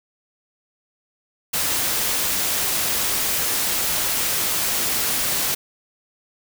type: noise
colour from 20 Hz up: white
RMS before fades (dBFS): -22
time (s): 1.53-5.55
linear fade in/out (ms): 10
effects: none